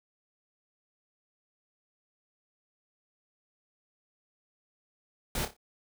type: noise with echo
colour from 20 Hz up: pink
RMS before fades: -32 dBFS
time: 5.35-5.45 s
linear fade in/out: 2 ms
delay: 29 ms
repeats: 4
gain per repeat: -9 dB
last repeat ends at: 5.566 s
effects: none

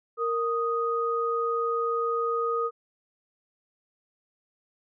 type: tone pair together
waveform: sine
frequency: 463.6 / 1244.5 Hz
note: A#4 / D#6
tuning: -10 / 0 cents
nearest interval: octave + perfect fourth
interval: 1710 cents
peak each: -27 dBFS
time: 0.17-2.71 s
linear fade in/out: 50 ms
effects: none

